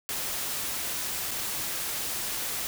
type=noise with dropouts; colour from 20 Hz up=white; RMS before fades=-32 dBFS; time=0.09-2.67 s; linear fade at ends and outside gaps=0 ms; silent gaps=1.309-1.314 s; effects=none